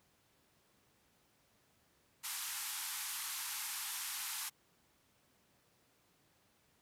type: band-pass noise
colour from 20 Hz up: white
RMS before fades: -42 dBFS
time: 2.23-4.5 s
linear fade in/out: 20 ms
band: 800 to 14000 Hz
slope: 96 dB/octave
effects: pink hiss -72 dBFS RMS until 6.81 s + high-pass 80 Hz 12 dB/octave